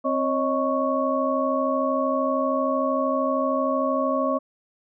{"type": "tone cluster", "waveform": "sine", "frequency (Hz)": [263.3, 550, 623, 1108], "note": ["C4", "C#5", "D#5", "C#6"], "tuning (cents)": [11, -14, 2, -1], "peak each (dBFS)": -26, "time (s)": [0.04, 4.39], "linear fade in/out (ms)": 20, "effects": []}